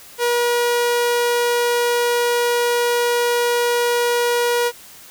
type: tone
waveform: sawtooth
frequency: 480 Hz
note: B4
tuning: 49 cents flat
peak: -12 dBFS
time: 0.18-4.72 s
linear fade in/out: 50 ms
effects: white hiss -42 dBFS RMS until 5.1 s